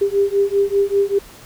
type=beating tone pair; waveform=sine; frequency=396.5 / 401.6 Hz; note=G4 / G4; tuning=+20 / +42 cents; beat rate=5.1 Hz; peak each=-17 dBFS; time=0.01-1.19 s; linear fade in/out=10 ms; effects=pink hiss -42 dBFS RMS until 1.45 s